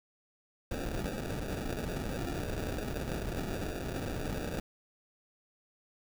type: noise with sample-and-hold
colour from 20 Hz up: pink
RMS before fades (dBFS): -36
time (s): 0.71-4.6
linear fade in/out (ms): 5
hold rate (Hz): 1050
effects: none